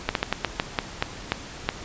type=slowing click train; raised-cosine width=0.3 ms; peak=-5 dBFS; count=10; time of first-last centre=0.09-1.69 s; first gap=62 ms; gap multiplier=1.25; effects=pink hiss -39 dBFS RMS until 1.84 s + resampled to 16000 Hz